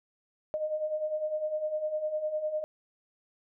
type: beating tone pair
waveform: sine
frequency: 607 / 616.9 Hz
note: D#5 / D#5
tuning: -43 / -15 cents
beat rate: 9.9 Hz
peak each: -36 / -30 dBFS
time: 0.54-2.64 s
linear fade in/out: 0 ms
effects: none